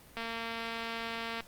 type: click train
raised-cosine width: 0.3 ms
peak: -22 dBFS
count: 284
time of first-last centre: 0.17-1.406 s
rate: 229 Hz
effects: pink hiss -56 dBFS RMS until 1.47 s + Opus 32 kbps